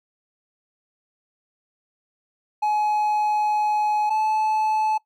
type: tone pair in turn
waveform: triangle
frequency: 845 / 865.3 Hz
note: G#5 / A5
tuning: +30 / -29 cents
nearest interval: unison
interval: 41 cents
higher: second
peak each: -17 dBFS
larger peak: neither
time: 2.62-4.1 / 4.1-4.98 s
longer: first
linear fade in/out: 10 ms
effects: noise-tail reverb RT60 0.1 s tail -21 dB re dry